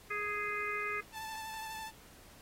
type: harmonic tone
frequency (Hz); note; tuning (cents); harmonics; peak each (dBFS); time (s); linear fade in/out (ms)
415.3; G#4; 0; 1 / 3 / 4 / 5 / 6; -43 / -39 / -42 / -38 / -42; 0.1-1.01; 10
type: tone with vibrato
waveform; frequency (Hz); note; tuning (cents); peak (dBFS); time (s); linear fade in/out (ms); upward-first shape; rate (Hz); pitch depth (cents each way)
sawtooth; 880; A5; 0; -37; 1.12-1.92; 50; sine; 12; 19
effects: pink hiss -58 dBFS RMS until 2.41 s + AAC 48 kbps